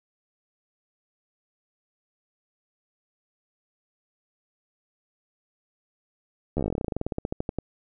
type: slowing click train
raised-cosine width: 2 ms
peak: -14 dBFS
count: 26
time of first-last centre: 6.57-7.586 s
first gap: 12 ms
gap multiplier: 1.09
effects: none